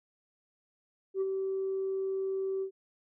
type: tone with ADSR envelope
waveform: sine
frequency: 384.7 Hz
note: G4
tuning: 33 cents flat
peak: -24 dBFS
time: 1.14-2.71 s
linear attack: 72 ms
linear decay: 29 ms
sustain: -5 dB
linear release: 90 ms
effects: tanh soft clip ceiling -25 dBFS